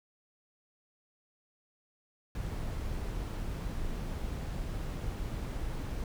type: noise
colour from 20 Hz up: brown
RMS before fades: -36 dBFS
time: 2.35-6.04 s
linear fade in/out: 2 ms
effects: none